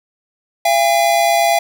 square tone pair together, 680.3 / 809 Hz, F5 / G#5, -46 / -46 cents, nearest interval minor third, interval 300 cents, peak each -14 / -16 dBFS, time 0.65-1.59 s, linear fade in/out 5 ms, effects 8-bit

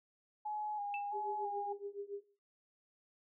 sine tone with vibrato, 830 Hz, G#5, 1 cent flat, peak -37 dBFS, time 0.45-1.73 s, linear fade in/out 10 ms, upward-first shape square, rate 1.5 Hz, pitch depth 32 cents each way
sine tone with exponential decay, 2644 Hz, E7, 5 cents sharp, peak -37 dBFS, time 0.94-1.09 s, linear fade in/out 1 ms, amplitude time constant 32 ms
sine tone with tremolo, 403.5 Hz, G#4, 50 cents flat, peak -38 dBFS, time 1.12-2.24 s, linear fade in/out 50 ms, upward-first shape triangle, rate 7.1 Hz, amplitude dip 95%
effects noise-tail reverb RT60 0.5 s tail -21 dB re dry

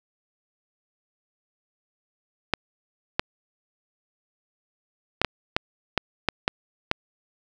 clicks, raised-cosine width 0.3 ms, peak -4 dBFS, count 9, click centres 2.537 / 3.195 / 5.216 / 5.247 / 5.565 / 5.977 / 6.287 / 6.479 / 6.914 s, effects none

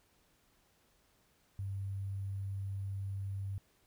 sine tone with sample-and-hold, 98 Hz, G2, in tune, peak -36 dBFS, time 1.59-3.58 s, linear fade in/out 0 ms, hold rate 11025 Hz, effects pink hiss -71 dBFS RMS until 3.86 s

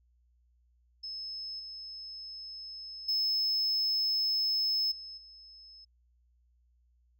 sine tone with level steps, 5200 Hz, E8, 24 cents flat, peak -37 / -41 / -24 / -42 / -50 dBFS, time 1.03-5.85 s, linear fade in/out 10 ms, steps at 1.59 / 3.08 / 4.91 / 5.17 s, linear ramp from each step 10 ms, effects tanh soft clip ceiling -26 dBFS + added 60 Hz sine -65 dBFS peak until 7.19 s

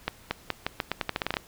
accelerating click train, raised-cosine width 0.3 ms, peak -10 dBFS, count 14, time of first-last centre 0.08-1.368 s, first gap 230 ms, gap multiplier 0.84, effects pink hiss -53 dBFS RMS until 1.47 s

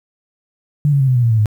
sine tone with pitch steps, 146.83 / 140.2 / 133.87 / 127.82 / 122.05 / 116.54 / 111.28 / 106.25 Hz, D3 / C#3 / C3 / C3 / B2 / A#2 / A2 / G#2, 0 / +20 / +40 / -40 / -20 / 0 / +20 / +40 cents, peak -10 dBFS, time 0.85-1.458 s, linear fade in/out 0 ms, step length 76 ms, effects 8-bit

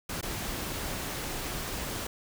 pink noise with dropouts, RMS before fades -35 dBFS, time 0.09-2.07 s, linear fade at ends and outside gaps 5 ms, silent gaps 0.212-0.227 s, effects none

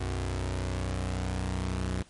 sawtooth tone pair together, 62 / 92.9 Hz, B1 / F#2, +7 / +7 cents, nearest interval perfect fifth, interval 700 cents, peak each -28 dBFS, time 0-2.03 s, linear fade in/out 10 ms, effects pink hiss -58 dBFS RMS until 2.09 s + MP3 48 kbps

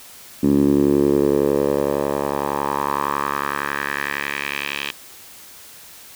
10% pulse tone with band-pass filter sweep, 70.9 Hz, C#2, 40 cents sharp, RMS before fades -20 dBFS, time 0.43-4.91 s, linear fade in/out 5 ms, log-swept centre 260 to 2900 Hz, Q 2.8, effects white hiss -42 dBFS RMS until 6.15 s

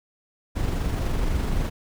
brown noise with amplitude modulation, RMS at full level -23 dBFS, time 0.55-1.7 s, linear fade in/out 20 ms, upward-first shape sine, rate 23.8 Hz, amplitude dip 30%, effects none

